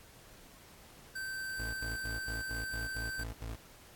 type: tone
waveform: square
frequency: 1551 Hz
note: G6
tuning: 19 cents flat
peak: -38 dBFS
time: 1.15-3.24 s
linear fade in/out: 10 ms
type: tone bursts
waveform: 30% pulse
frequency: 56 Hz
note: A1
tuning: 31 cents sharp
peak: -36 dBFS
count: 9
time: 1.58-3.564 s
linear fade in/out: 20 ms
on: 160 ms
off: 68 ms
effects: pink hiss -57 dBFS RMS until 3.95 s + AAC 64 kbps